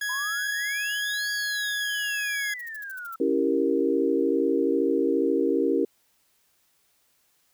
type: tone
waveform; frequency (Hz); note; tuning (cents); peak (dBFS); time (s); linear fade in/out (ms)
40% pulse; 1668; G#6; +7; -26; 0.01-2.54; 5
type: exponential two-way sweep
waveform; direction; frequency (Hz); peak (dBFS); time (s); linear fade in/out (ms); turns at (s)
sine; up then down; 987 to 4769 to 1314; -34; 0.09-3.16; 5; 1.31
type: noise bursts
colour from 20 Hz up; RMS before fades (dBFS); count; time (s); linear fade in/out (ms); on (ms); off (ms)
violet; -45; 8; 2.59-3.145; 5; 23; 53
type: chord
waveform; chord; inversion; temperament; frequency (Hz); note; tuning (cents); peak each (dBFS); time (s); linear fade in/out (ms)
sine; C# diminished seventh; none; equal; 277.2 / 329.6 / 392 / 466.2; C#4 / E4 / G4 / Bb4; 0 / 0 / 0 / 0; -26; 3.2-5.85; 5
effects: white hiss -67 dBFS RMS until 7.53 s